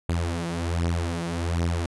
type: beating tone pair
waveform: sawtooth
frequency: 84.1 / 85.4 Hz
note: E2 / F2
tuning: +35 / -38 cents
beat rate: 1.3 Hz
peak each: -24 / -23 dBFS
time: 0.09-1.86 s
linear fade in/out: 0 ms
effects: resampled to 24000 Hz